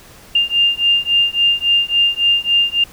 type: beating tone pair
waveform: sine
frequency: 2800 / 2803.6 Hz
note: F7 / F7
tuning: +4 / +6 cents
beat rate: 3.6 Hz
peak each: -15 dBFS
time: 0.35-2.84 s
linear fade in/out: 5 ms
effects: pink hiss -42 dBFS RMS until 2.92 s